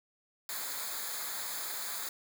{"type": "noise with comb filter", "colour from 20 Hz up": "white", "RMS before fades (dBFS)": -38, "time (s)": [0.49, 2.09], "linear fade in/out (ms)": 2, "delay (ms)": 0.35, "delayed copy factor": -0.8, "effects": []}